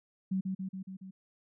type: tone with echo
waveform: sine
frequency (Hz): 189.5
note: F#3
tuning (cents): +42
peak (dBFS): -28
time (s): 0.31-0.41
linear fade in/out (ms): 10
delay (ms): 140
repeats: 5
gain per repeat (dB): -3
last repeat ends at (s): 1.11
effects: none